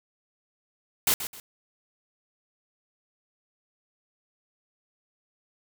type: noise with echo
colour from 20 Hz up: white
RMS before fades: -22 dBFS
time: 1.07-1.14 s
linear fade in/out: 2 ms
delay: 130 ms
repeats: 2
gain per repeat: -11 dB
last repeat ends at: 1.4 s
effects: none